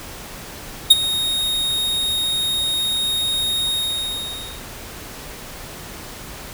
45% pulse tone with ADSR envelope, 3729 Hz, A#7, in tune, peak -3 dBFS, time 0.9-4.64 s, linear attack 10 ms, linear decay 29 ms, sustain -16 dB, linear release 930 ms, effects pink hiss -35 dBFS RMS until 6.53 s

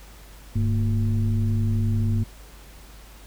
sine tone with frequency modulation, 101.4 Hz, G#2, 41 cents flat, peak -19 dBFS, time 0.55-2.24 s, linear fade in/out 10 ms, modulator 127 Hz, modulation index 0.75, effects added 50 Hz sine -44 dBFS peak until 3.26 s + pink hiss -49 dBFS RMS until 3.26 s

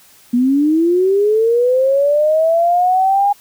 sine linear sweep, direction up, 236.7 to 818 Hz, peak -10 dBFS, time 0.33-3.33 s, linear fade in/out 10 ms, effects white hiss -47 dBFS RMS until 3.4 s

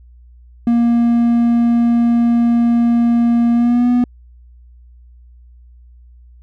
triangle tone with pitch glide, 235.5 to 244.7 Hz, A#3 to B3, +18 to -16 cents, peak -8 dBFS, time 0.67-4.04 s, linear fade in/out 2 ms, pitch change +66 cents, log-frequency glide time 3.53-3.89 s, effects added 60 Hz sine -40 dBFS peak until 6.42 s

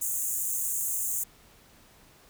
pink high-pass noise, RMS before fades -30 dBFS, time 0.01-1.24 s, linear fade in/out 10 ms, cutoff 6500 Hz, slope 96 dB/octave, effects pink hiss -57 dBFS RMS until 2.29 s

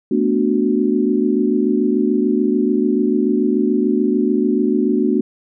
sine chord, B minor seventh, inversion third, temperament equal, 220 / 246.9 / 293.7 / 370 Hz, A3 / B3 / D4 / F#4, 0 / 0 / 0 / 0 cents, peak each -19 dBFS, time 0.11-5.21 s, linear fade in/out 5 ms, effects none

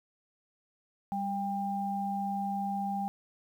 sine tone pair together, 197.65 / 797 Hz, G3 / G5, +15 / +28 cents, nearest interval 2 octaves, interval 2413 cents, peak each -34 / -32 dBFS, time 1.12-3.08 s, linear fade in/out 0 ms, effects 10-bit

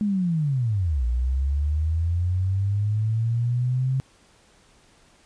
sine linear two-way sweep, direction down then up, 213.5 to 58.27 to 133.3 Hz, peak -20 dBFS, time 0.01-4 s, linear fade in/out 0 ms, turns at 1.05 s, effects pink hiss -57 dBFS RMS until 5.25 s + resampled to 22050 Hz

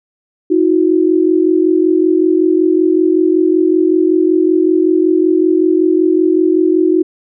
sine tone pair together, 319.2 / 364.5 Hz, D#4 / F#4, +44 / -26 cents, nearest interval major second, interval 230 cents, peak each -11 dBFS, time 0.5-7.03 s, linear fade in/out 10 ms, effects none

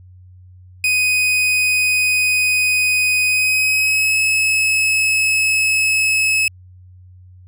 40% pulse tone with pitch glide, 2500 to 2582 Hz, D#7 to E7, +8 to -37 cents, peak -13 dBFS, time 0.84-6.48 s, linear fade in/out 2 ms, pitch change +55 cents, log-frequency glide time 3.27-4.19 s, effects added 91 Hz sine -40 dBFS peak until 7.47 s

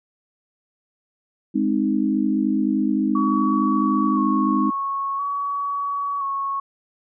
sine chord, Ab major, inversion none, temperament equal, 207.7 / 261.6 / 311.1 Hz, Ab3 / C4 / Eb4, 0 / 0 / 0 cents, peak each -22 dBFS, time 1.54-4.71 s, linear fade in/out 20 ms
sine tone with vibrato, 1116 Hz, C#6, 11 cents sharp, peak -22 dBFS, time 3.15-6.6 s, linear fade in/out 5 ms, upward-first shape square, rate 0.49 Hz, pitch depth 22 cents each way
effects none

